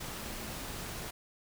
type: tone in noise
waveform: sine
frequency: 219.1 Hz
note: A3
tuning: 7 cents flat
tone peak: -49 dBFS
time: 0.18-0.56 s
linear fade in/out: 10 ms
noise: pink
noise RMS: -41 dBFS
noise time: 0-1.11 s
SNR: -11 dB
effects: none